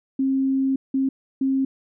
sine tone bursts at uneven times, 267.8 Hz, C4, 40 cents sharp, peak -18 dBFS, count 3, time 0.19-0.76 / 0.94-1.09 / 1.41-1.65 s, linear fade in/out 5 ms, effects none

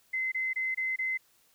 sine tone bursts, 2056 Hz, C7, 31 cents flat, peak -28 dBFS, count 5, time 0.13-1.176 s, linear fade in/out 10 ms, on 190 ms, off 24 ms, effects white hiss -66 dBFS RMS until 1.54 s

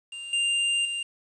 square tone with level steps, 2794 Hz, F7, in tune, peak -36 / -23 / -29 dBFS, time 0.12-1.03 s, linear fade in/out 5 ms, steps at 0.33 / 0.85 s, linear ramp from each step 2 ms, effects resampled to 22050 Hz + 9-bit

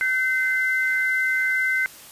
sine tone pair together, 1537.9 / 2060 Hz, G6 / C7, -34 / -28 cents, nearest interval perfect fourth, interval 506 cents, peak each -22 dBFS, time 0.01-1.86 s, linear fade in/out 0 ms, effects white hiss -44 dBFS RMS until 2.11 s + resampled to 32000 Hz

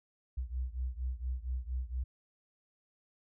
sine beating tone pair, 61.3 / 65.6 Hz, B1 / C2, -12 / +5 cents, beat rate 4.3 Hz, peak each -36 / -38 dBFS, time 0.37-2.04 s, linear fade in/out 10 ms, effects none

